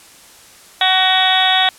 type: harmonic tone with a mistuned harmonic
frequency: 374.6 Hz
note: F#4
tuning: 21 cents sharp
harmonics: 2 / 3 / 4 / 5 / 6 / 7 / 8 / 9 / 10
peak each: -16 / -25 / -22 / -20 / -25 / -28 / -27 / -16 / -18 dBFS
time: 0.81-1.69 s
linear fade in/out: 2 ms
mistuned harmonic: 6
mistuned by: +17 cents
effects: white hiss -43 dBFS RMS until 1.78 s + low-pass 11000 Hz 12 dB/octave